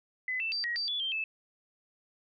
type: tone with pitch steps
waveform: sine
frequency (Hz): 2017 / 2662 / 4671 / 1898 / 4654 / 3434 / 3154 / 2620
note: B6 / E7 / D8 / A#6 / D8 / A7 / G7 / E7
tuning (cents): +36 / +16 / -10 / +31 / -17 / -43 / +10 / -11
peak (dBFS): -30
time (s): 0.28-1.24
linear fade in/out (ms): 2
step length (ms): 120
effects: none